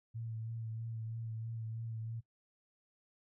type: tone with vibrato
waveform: sine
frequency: 113 Hz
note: A2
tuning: 47 cents sharp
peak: -39 dBFS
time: 0.14-2.21 s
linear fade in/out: 20 ms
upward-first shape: sine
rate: 3.1 Hz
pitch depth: 27 cents each way
effects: noise-tail reverb RT60 0.1 s tail -20 dB re dry